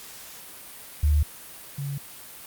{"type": "tone pair in turn", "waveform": "sine", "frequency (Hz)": [74.5, 140.64], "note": ["D2", "C#3"], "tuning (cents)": [25, 25], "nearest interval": "major seventh", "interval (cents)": 1100, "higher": "second", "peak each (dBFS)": [-17, -28], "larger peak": "first", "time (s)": [[1.03, 1.23], [1.78, 1.98]], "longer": "neither", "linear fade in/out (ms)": 5, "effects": ["white hiss -43 dBFS RMS until 2.46 s", "Opus 48 kbps"]}